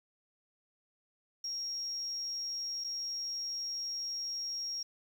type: tone with dropouts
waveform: sine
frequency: 5588 Hz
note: F8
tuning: in tune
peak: -34 dBFS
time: 1.44-4.83 s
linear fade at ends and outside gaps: 5 ms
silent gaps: 2.84-2.844 s
effects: tanh soft clip ceiling -31 dBFS + 10-bit